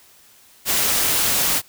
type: noise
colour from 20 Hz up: white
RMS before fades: -19 dBFS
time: 0.65-1.62 s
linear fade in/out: 50 ms
effects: white hiss -51 dBFS RMS until 1.68 s